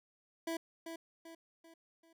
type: tone with echo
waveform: 25% pulse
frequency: 329.6 Hz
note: E4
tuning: in tune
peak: -32 dBFS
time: 0.47-0.57 s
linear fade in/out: 5 ms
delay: 390 ms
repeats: 4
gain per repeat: -7 dB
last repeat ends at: 2.13 s
effects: none